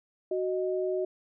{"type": "tone pair together", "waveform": "sine", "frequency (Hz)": [371.5, 622.3], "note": ["F#4", "D#5"], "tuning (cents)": [7, 0], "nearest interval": "major sixth", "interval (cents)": 893, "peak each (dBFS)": [-28, -32], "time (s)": [0.31, 1.05], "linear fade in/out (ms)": 5, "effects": []}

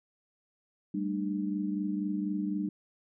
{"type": "chord", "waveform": "sine", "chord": "G suspended second", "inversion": "none", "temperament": "equal with one note detuned", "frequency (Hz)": [196, 220, 300.7], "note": ["G3", "A3", "D4"], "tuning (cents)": [0, 0, 41], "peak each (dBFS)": [-32, -38, -33], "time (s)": [0.94, 2.69], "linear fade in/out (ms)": 5, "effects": []}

